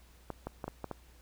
clicks, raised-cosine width 1 ms, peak -23 dBFS, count 6, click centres 0.303 / 0.47 / 0.642 / 0.68 / 0.843 / 0.913 s, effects added 60 Hz sine -57 dBFS peak until 1.21 s + pink hiss -63 dBFS RMS until 1.21 s

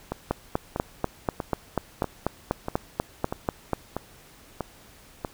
two click trains, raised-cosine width 1 ms, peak -9 / -14 dBFS, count 15 / 9, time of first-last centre 0.31-3.733 / 0.12-5.248 s, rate 4.09 / 1.56 Hz, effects pink hiss -52 dBFS RMS until 5.33 s

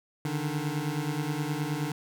25% pulse beating tone pair, 144.8 / 154.3 Hz, D3 / D#3, -24 / -14 cents, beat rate 9.5 Hz, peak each -28 dBFS, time 0.25-1.92 s, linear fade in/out 2 ms, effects none

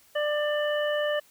harmonic tone, 594 Hz, D5, 20 cents sharp, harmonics 1 / 2 / 3 / 5, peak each -25 / -37 / -32 / -36 dBFS, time 0.15-1.2 s, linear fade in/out 10 ms, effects white hiss -59 dBFS RMS until 1.3 s

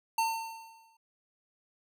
square tone with exponential decay, 903 Hz, A5, 45 cents sharp, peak -25 dBFS, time 0.18-0.97 s, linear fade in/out 5 ms, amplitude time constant 170 ms, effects none

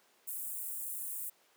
white high-pass noise, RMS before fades -40 dBFS, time 0.27-1.3 s, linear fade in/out 10 ms, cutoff 8100 Hz, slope 48 dB/octave, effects pink hiss -67 dBFS RMS until 1.56 s + high-pass 400 Hz 12 dB/octave

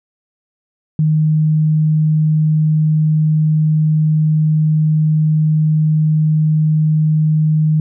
sine tone, 155 Hz, D#3, 6 cents flat, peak -10 dBFS, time 0.99-7.8 s, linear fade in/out 2 ms, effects none

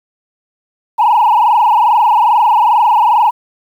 sine tone with frequency modulation, 904 Hz, A5, 47 cents sharp, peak -5 dBFS, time 0.98-3.31 s, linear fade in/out 20 ms, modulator 22.4 Hz, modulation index 3.4, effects tanh soft clip ceiling -4 dBFS + 7-bit

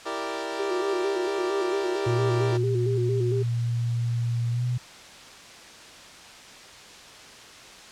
20% pulse chord, E half-diminished seventh, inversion none, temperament equal, 329.6 / 392 / 466.2 / 587.3 Hz, E4 / G4 / Bb4 / D5, 0 / 0 / 0 / 0 cents, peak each -30 dBFS, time 0.05-2.58 s, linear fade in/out 20 ms
sine tone with vibrato, 380 Hz, F#4, 46 cents sharp, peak -25 dBFS, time 0.59-3.43 s, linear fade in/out 10 ms, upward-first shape square, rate 4.4 Hz, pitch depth 74 cents each way
sine tone with pitch glide, 118.1 to 123.26 Hz, A#2 to B2, +23 to -3 cents, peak -23 dBFS, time 2.06-4.78 s, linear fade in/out 10 ms, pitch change +74 cents, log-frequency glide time 4.51-4.64 s
effects white hiss -45 dBFS RMS until 7.91 s + low-pass 6000 Hz 12 dB/octave

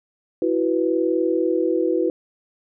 sine chord, E suspended second, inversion none, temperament equal, 329.6 / 370 / 493.9 Hz, E4 / F#4 / B4, 0 / 0 / 0 cents, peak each -21 / -22 / -23 dBFS, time 0.42-2.1 s, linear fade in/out 2 ms, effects none

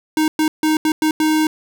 square tone bursts at uneven times, 311.1 Hz, D#4, in tune, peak -14 dBFS, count 6, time 0.17-0.28 / 0.39-0.48 / 0.63-0.77 / 0.85-0.92 / 1.02-1.11 / 1.2-1.47 s, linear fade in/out 2 ms, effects none

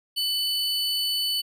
square tone pair together, 2992 / 4475 Hz, F#7 / C#8, +19 / +16 cents, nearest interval perfect fifth, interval 697 cents, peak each -27 dBFS, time 0.16-1.42 s, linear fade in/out 20 ms, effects none

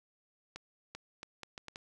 accelerating click train, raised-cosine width 0.2 ms, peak -26 dBFS, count 7, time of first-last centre 0.56-1.759 s, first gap 390 ms, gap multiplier 0.72, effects none

